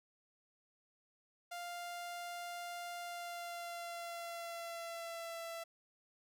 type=tone with pitch glide; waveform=sawtooth; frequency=698.5 to 667.7 Hz; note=F5 to E5; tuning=0 to +22 cents; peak=-39 dBFS; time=1.51-5.64 s; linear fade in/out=10 ms; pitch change=-78 cents; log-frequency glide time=3-5.41 s; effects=none